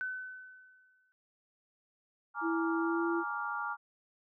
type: tone with exponential decay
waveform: sine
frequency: 1512 Hz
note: F#6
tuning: 37 cents sharp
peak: -32 dBFS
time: 0.01-1.12 s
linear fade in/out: 0 ms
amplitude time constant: 240 ms
type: chord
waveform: sine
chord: Bb dominant seventh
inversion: third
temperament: just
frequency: 839.1 / 932.3 / 1165.4 / 1398.5 Hz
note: Ab5 / Bb5 / D6 / F6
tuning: +18 / 0 / -14 / +2 cents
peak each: -41 / -41 / -39 / -37 dBFS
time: 2.34-3.77 s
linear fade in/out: 50 ms
type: tone with pitch glide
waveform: sine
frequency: 330.1 to 337.8 Hz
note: E4 to E4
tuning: +2 to +42 cents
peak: -30 dBFS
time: 2.41-3.24 s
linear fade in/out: 50 ms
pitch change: +40 cents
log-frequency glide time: 2.77-3.06 s
effects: none